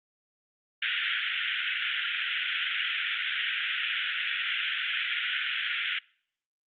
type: band-pass noise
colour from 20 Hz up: white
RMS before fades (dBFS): -30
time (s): 0.82-5.99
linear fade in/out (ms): 5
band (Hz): 1400 to 3400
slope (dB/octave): 96
effects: noise-tail reverb RT60 0.6 s tail -25 dB re dry + Opus 48 kbps